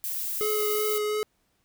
violet noise, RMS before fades -31 dBFS, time 0.04-0.98 s, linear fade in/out 0 ms
square tone with vibrato, 423.7 Hz, G#4, 35 cents sharp, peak -26 dBFS, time 0.41-1.23 s, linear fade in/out 0 ms, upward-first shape triangle, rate 2.8 Hz, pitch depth 14 cents each way
effects pink hiss -71 dBFS RMS until 1.64 s

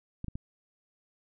clicks, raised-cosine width 5 ms, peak -24 dBFS, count 3, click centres 0.244 / 0.283 / 0.355 s, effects none

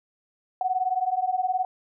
sine beating tone pair, 732 / 751 Hz, F#5 / F#5, -19 / +26 cents, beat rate 19 Hz, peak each -26 / -25 dBFS, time 0.61-1.65 s, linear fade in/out 2 ms, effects none

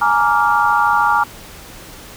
sine chord, Bb dominant seventh, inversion third, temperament just, 839.1 / 932.3 / 1165.4 / 1398.5 Hz, Ab5 / Bb5 / D6 / F6, +18 / 0 / -14 / +2 cents, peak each -17 dBFS, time 0.01-1.24 s, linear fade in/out 10 ms, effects pink hiss -37 dBFS RMS until 2.16 s

